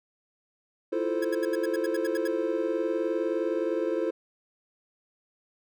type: chord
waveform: triangle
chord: F major seventh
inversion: third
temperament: equal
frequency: 329.6 / 349.2 / 440 / 523.3 Hz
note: E4 / F4 / A4 / C5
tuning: 0 / 0 / 0 / 0 cents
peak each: -29 / -30 / -29 / -29 dBFS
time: 0.92-4.11 s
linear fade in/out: 10 ms
type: tone bursts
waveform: 45% pulse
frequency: 1661.2 Hz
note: G#6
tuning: in tune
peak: -34 dBFS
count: 11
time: 1.22-2.277 s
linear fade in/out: 5 ms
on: 27 ms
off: 76 ms
effects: none